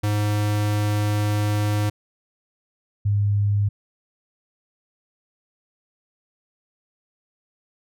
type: tone pair in turn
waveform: square / sine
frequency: 104.5 / 102.11 Hz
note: G#2 / G#2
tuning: +11 / -29 cents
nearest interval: unison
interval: 40 cents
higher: first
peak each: -20 / -17 dBFS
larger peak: second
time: 0.03-1.9 / 3.05-3.69 s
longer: first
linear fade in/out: 10 ms
effects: none